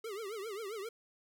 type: tone with vibrato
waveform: square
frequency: 420 Hz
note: G#4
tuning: 19 cents sharp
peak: -40 dBFS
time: 0.04-0.89 s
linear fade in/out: 5 ms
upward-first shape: triangle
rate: 7.5 Hz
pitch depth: 200 cents each way
effects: none